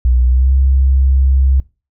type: tone with pitch glide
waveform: sine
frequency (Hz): 61.74 to 66.55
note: B1 to C2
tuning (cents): 0 to +30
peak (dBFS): -8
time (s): 0.05-1.6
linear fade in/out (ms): 0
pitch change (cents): +130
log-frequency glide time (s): 0.26-0.52
effects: noise-tail reverb RT60 0.3 s tail -21 dB re dry